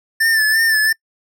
square tone with vibrato, 1770 Hz, A6, 10 cents sharp, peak -13 dBFS, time 0.2-0.93 s, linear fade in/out 10 ms, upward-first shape sine, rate 2.9 Hz, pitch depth 49 cents each way, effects noise-tail reverb RT60 0.1 s tail -26 dB re dry

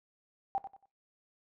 sine tone with echo, 784 Hz, G5, in tune, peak -28 dBFS, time 0.55-0.58 s, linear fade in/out 0 ms, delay 92 ms, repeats 3, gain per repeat -11 dB, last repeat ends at 0.856 s, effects noise-tail reverb RT60 0.2 s tail -17 dB re dry

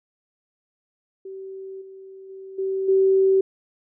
sine tone with level steps, 384.2 Hz, G4, 35 cents flat, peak -33 / -39 / -36 / -22 / -14 dBFS, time 1.25-3.41 s, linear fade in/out 5 ms, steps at 1.81 / 2.29 / 2.58 / 2.88 s, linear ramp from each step 10 ms, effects none

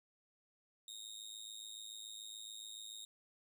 25% pulse tone with amplitude modulation, 3729 Hz, A#7, in tune, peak -40 dBFS, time 0.88-3.05 s, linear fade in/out 2 ms, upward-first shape sine, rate 107 Hz, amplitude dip 90%, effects none

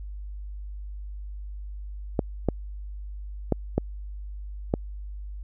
clicks, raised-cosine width 2 ms, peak -8 dBFS, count 5, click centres 2.192 / 2.487 / 3.523 / 3.78 / 4.739 s, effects added 50 Hz sine -34 dBFS peak until 5.43 s

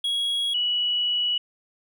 triangle / sine tone pair in turn, 3319 / 2937 Hz, G#7 / F#7, -2 / -13 cents, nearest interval major second, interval 211 cents, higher first, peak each -21 dBFS, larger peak neither, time 0.04-0.54 / 0.54-1.38 s, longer second, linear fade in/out 5 ms, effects none

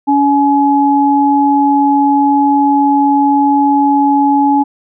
sine tone pair together, 282.3 / 846 Hz, C#4 / G#5, +32 / +32 cents, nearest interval octave + perfect fifth, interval 1900 cents, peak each -10 dBFS, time 0.07-4.64 s, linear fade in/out 20 ms, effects none

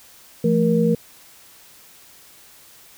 sine tone cluster, 170 / 220.9 / 471.5 Hz, F3 / A3 / A#4, -46 / +7 / +20 cents, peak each -19 dBFS, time 0.44-0.95 s, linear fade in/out 5 ms, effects white hiss -48 dBFS RMS until 2.97 s

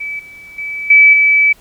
sine tone with level steps, 2300 Hz, D7, 37 cents flat, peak -20 / -33 / -20 / -3 / -7 dBFS, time 0-1.53 s, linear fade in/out 10 ms, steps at 0.19 / 0.58 / 0.9 / 1.13 s, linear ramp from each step 5 ms, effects pink hiss -48 dBFS RMS until 1.6 s

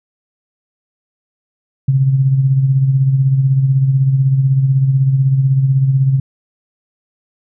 sine tone with tremolo, 134.4 Hz, C3, 47 cents sharp, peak -7 dBFS, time 1.88-6.2 s, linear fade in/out 5 ms, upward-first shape sine, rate 16 Hz, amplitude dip 50%, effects none

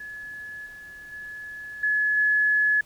sine tone with level steps, 1704 Hz, G#6, 44 cents sharp, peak -35 / -40 / -35 / -20 / -18 dBFS, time 0-2.81 s, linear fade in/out 5 ms, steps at 0.66 / 1.12 / 1.83 / 2.17 s, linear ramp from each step 5 ms, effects pink hiss -55 dBFS RMS until 2.85 s

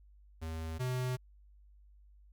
square tone pair in turn, 80.6 / 126.91 Hz, E2 / B2, -38 / +48 cents, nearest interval minor sixth, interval 786 cents, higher second, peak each -38 / -33 dBFS, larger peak second, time 0.41-0.79 / 0.79-1.17 s, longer neither, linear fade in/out 20 ms, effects added 50 Hz sine -57 dBFS peak until 2.32 s

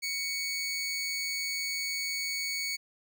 20% pulse tone with amplitude modulation, 2230 Hz, C#7, 10 cents sharp, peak -25 dBFS, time 0.02-2.77 s, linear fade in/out 20 ms, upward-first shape sine, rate 166 Hz, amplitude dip 25%, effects none

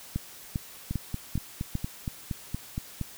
two click trains, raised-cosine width 5 ms, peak -18 / -16 dBFS, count 10 / 5, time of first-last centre 0.91-3.013 / 0.16-1.754 s, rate 4.28 / 2.51 Hz, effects white hiss -47 dBFS RMS until 3.17 s

